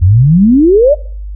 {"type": "exponential sweep", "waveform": "sine", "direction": "up", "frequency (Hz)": [82.41, 622.3], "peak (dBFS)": -3, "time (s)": [0.01, 0.95], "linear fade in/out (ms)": 20, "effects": ["noise-tail reverb RT60 0.5 s tail -21 dB re dry", "added 50 Hz sine -20 dBFS peak until 1.35 s"]}